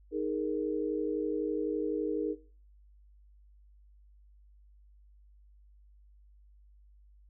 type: chord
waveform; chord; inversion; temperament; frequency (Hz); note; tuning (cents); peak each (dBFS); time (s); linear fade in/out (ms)
sine; D# suspended fourth; none; just; 311.1 / 414.8 / 466.7; D#4 / G#4 / A#4; 0 / -2 / +2; -34; 0.11-2.36; 50
effects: noise-tail reverb RT60 0.4 s tail -18 dB re dry + added 50 Hz sine -56 dBFS peak until 7.29 s